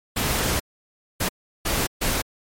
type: noise bursts at uneven times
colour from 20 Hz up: pink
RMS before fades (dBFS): -23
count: 4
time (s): 0.16-0.6 / 1.2-1.29 / 1.65-1.87 / 2.01-2.22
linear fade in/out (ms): 10
effects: MP3 64 kbps